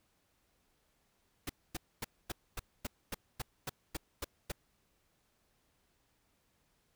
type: noise bursts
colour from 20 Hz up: pink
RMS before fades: -38 dBFS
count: 12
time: 1.47-4.52 s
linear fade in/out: 5 ms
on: 25 ms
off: 250 ms
effects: pink hiss -75 dBFS RMS until 6.95 s